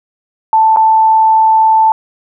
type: tone with dropouts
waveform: sine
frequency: 882 Hz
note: A5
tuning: 4 cents sharp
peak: -5 dBFS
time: 0.53-1.92 s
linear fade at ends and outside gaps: 1 ms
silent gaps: 0.762-0.77 s
effects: none